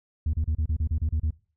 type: tone bursts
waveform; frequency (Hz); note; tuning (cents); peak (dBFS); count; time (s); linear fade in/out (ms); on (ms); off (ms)
sine; 77.78; D#2; 0; -19; 10; 0.26-1.306; 5; 74; 34
effects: noise-tail reverb RT60 0.4 s tail -24 dB re dry + tanh soft clip ceiling -21 dBFS